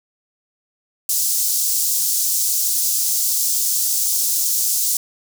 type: high-pass noise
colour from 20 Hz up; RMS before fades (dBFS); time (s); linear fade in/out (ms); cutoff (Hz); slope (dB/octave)
pink; -19; 1.09-4.97; 2; 5700; 24
effects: none